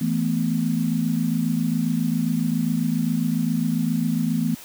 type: chord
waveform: sine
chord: E suspended fourth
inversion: none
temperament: just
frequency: 164.81 / 219.8 / 247.2 Hz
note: E3 / A3 / B3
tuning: 0 / -2 / +2 cents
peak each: -24 dBFS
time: 0.01-4.55 s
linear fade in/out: 5 ms
effects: white hiss -42 dBFS RMS until 4.64 s